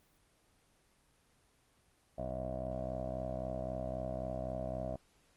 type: tone with low-pass filter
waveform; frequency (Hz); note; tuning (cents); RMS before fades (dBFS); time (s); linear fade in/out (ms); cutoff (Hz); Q
15% pulse; 63.8; C2; -43; -39; 2.18-4.96; 5; 640; 7.2
effects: pink hiss -70 dBFS RMS until 5.36 s + Opus 24 kbps